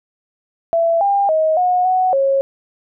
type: tone with pitch steps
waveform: sine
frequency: 668 / 800 / 631 / 725 / 742 / 545 Hz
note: E5 / G5 / D#5 / F#5 / F#5 / C#5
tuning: +23 / +35 / +24 / -35 / +5 / -29 cents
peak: -12 dBFS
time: 0.73-2.41 s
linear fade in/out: 0 ms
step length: 280 ms
effects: none